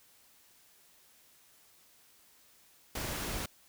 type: noise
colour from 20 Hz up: pink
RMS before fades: -37 dBFS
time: 2.95-3.46 s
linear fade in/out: 5 ms
effects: white hiss -63 dBFS RMS until 3.68 s